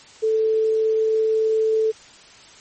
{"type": "tone", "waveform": "sine", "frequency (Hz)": 440, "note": "A4", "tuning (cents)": 0, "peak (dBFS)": -16, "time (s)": [0.22, 1.92], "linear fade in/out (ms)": 20, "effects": ["white hiss -46 dBFS RMS until 2.6 s", "MP3 32 kbps"]}